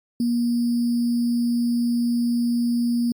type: tone with sample-and-hold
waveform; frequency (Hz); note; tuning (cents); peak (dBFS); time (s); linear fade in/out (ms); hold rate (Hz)
sine; 238; A#3; +36; -18; 0.2-3.12; 2; 4900
effects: MP3 96 kbps